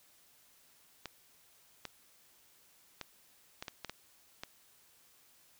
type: clicks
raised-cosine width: 0.2 ms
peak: -23 dBFS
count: 8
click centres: 1.057 / 1.853 / 3.013 / 3.625 / 3.682 / 3.847 / 3.896 / 4.435 s
effects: white hiss -65 dBFS RMS until 5.59 s